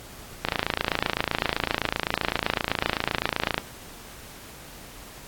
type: click train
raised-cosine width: 0.3 ms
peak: -6 dBFS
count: 88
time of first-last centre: 0.45-3.579 s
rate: 27.8 Hz
effects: pink hiss -44 dBFS RMS until 5.27 s + AAC 64 kbps